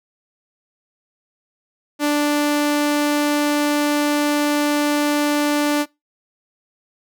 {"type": "tone", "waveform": "sawtooth", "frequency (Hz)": 293.7, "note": "D4", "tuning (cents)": 0, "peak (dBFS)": -12, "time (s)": [1.99, 5.86], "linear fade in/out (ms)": 50, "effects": ["noise-tail reverb RT60 0.2 s tail -22 dB re dry"]}